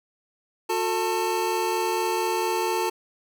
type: tone cluster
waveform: square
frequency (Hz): 362.7 / 447.1 / 888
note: F#4 / A4 / A5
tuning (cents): -34 / +28 / +16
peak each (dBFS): -28 / -30 / -27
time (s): 0.69-2.9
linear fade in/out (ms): 10
effects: none